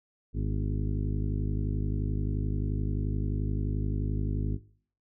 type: harmonic tone with a mistuned harmonic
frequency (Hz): 51.5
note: G#1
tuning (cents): -14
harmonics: 1 / 2 / 3 / 4 / 5 / 6 / 7 / 8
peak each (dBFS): -29 / -32 / -36 / -42 / -39 / -42 / -47 / -47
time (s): 0.33-4.59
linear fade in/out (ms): 50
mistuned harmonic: 5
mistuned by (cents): -60
effects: noise-tail reverb RT60 0.5 s tail -19 dB re dry